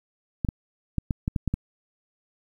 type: clicks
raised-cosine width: 5 ms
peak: -12 dBFS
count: 8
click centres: 0.448 / 0.488 / 0.983 / 1.108 / 1.279 / 1.362 / 1.477 / 1.54 s
effects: 9-bit